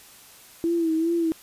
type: tone with vibrato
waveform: sine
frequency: 329.6 Hz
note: E4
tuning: in tune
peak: -20 dBFS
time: 0.64-1.32 s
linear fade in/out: 0 ms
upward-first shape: sine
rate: 2.5 Hz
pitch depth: 59 cents each way
effects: white hiss -49 dBFS RMS until 1.42 s + resampled to 32000 Hz